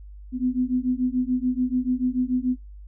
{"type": "beating tone pair", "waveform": "sine", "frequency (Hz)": [248.8, 255.7], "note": ["B3", "C4"], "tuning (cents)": [13, -40], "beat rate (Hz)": 6.9, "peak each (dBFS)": [-24, -24], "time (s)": [0.32, 2.57], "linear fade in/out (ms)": 50, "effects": ["noise-tail reverb RT60 0.2 s tail -23 dB re dry", "added 50 Hz sine -39 dBFS peak until 2.87 s"]}